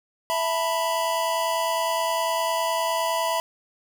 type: chord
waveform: square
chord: E suspended fourth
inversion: none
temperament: equal with one note detuned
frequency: 659.3 / 898 / 987.8 Hz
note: E5 / A5 / B5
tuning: 0 / +35 / 0 cents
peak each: -27 / -32 / -26 dBFS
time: 0.3-3.4 s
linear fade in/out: 0 ms
effects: none